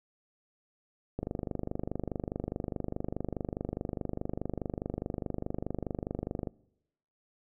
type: click train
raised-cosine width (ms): 2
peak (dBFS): -20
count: 132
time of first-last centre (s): 1.19-6.472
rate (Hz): 24.8
effects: noise-tail reverb RT60 0.9 s tail -25 dB re dry